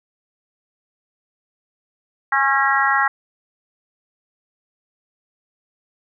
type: harmonic tone with a mistuned harmonic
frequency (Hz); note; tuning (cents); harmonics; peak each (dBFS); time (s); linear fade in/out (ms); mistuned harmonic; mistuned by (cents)
272.6; C#4; -29; 3 / 4 / 5 / 6 / 7; -21 / -21 / -21 / -21 / -21; 2.32-3.08; 5; 3; +19
effects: none